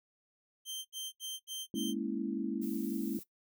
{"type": "tone bursts", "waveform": "sawtooth", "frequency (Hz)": 3136, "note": "G7", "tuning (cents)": 0, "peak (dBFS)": -35, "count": 5, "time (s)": [0.65, 1.942], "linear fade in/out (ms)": 50, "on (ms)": 200, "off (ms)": 73}
{"type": "chord", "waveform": "sine", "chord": "A# half-diminished seventh", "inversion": "third", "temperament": "equal", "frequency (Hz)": [207.7, 233.1, 277.2, 329.6], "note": ["G#3", "A#3", "C#4", "E4"], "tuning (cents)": [0, 0, 0, 0], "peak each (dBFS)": -38, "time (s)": [1.74, 3.19], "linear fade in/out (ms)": 2}
{"type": "noise", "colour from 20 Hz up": "violet", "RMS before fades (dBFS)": -49, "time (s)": [2.61, 3.24], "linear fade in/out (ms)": 20}
{"effects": ["noise-tail reverb RT60 0.1 s tail -17 dB re dry"]}